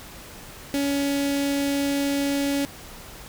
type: tone with notch filter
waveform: sawtooth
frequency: 280.9 Hz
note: C#4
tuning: 23 cents sharp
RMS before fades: -24 dBFS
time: 0.74-2.65 s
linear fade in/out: 0 ms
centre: 1100 Hz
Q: 0.92
effects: pink hiss -42 dBFS RMS until 3.28 s